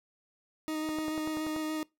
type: tone with vibrato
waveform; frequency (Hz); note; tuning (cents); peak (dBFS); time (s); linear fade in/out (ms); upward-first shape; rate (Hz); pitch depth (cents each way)
40% pulse; 311.1; D#4; 0; -31; 0.68-1.83; 0; square; 6.9; 10
type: click train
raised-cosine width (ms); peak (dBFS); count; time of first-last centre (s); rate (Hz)
1; -26; 8; 0.89-1.563; 10.4
effects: noise-tail reverb RT60 0.2 s tail -23 dB re dry